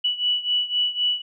sine beating tone pair, 2951 / 2954.9 Hz, F#7 / F#7, -5 / -3 cents, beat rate 3.9 Hz, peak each -22 / -25 dBFS, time 0.04-1.22 s, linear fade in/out 10 ms, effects none

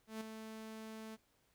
sawtooth tone with ADSR envelope, 220 Hz, A3, in tune, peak -36 dBFS, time 0.07-1.17 s, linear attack 140 ms, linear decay 5 ms, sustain -7 dB, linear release 31 ms, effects pink hiss -75 dBFS RMS until 1.54 s

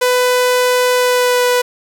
sawtooth tone with pitch glide, 498.7 to 493.8 Hz, B4 to B4, +17 to 0 cents, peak -7 dBFS, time 0.01-1.62 s, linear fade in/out 10 ms, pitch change -17 cents, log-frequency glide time 0.94-1.44 s, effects none

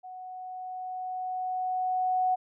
sine tone with level ramp, 740 Hz, F#5, in tune, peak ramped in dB -40 to -22 dBFS, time 0.03-2.36 s, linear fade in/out 20 ms, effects none

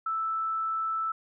sine tone, 1318.5 Hz, E6, in tune, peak -27 dBFS, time 0.06-1.12 s, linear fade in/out 5 ms, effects none

